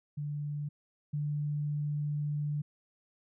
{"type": "tone pair in turn", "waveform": "sine", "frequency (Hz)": [146.8, 147.57], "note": ["D3", "D3"], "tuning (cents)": [0, 9], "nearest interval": "unison", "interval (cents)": 9, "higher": "second", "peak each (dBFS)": [-33, -30], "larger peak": "second", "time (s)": [[0.17, 0.69], [1.13, 2.62]], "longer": "second", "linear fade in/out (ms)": 10, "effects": []}